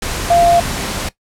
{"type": "tone in noise", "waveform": "sine", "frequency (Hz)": 690, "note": "F5", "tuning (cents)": -21, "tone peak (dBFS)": -8, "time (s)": [0.3, 0.6], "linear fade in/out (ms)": 5, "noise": "pink", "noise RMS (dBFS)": -21, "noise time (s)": [0.02, 1.09], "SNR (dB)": 10, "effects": ["noise-tail reverb RT60 0.1 s tail -17 dB re dry", "low-pass 11000 Hz 12 dB/octave"]}